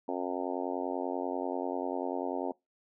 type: harmonic tone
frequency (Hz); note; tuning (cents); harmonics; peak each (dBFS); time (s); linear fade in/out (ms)
90.2; F#2; -44; 3 / 4 / 5 / 6 / 7 / 8 / 9 / 10; -37 / -38 / -39 / -40 / -40 / -41 / -42 / -42; 0.08-2.52; 5
effects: noise-tail reverb RT60 0.2 s tail -24 dB re dry